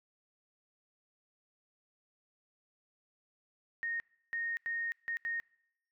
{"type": "tone bursts at uneven times", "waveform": "sine", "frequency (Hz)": 1853, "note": "A#6", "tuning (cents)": -11, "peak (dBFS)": -33, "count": 5, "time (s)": [[3.83, 4], [4.33, 4.57], [4.66, 4.92], [5.08, 5.17], [5.25, 5.4]], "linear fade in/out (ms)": 0, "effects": ["noise-tail reverb RT60 0.8 s tail -25 dB re dry"]}